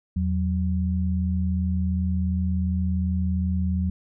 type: tone pair together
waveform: sine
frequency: 82.41 / 185.16 Hz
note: E2 / F#3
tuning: 0 / +2 cents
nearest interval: octave + major second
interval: 1402 cents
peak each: -23 / -25 dBFS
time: 0.16-3.9 s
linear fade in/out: 5 ms
effects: none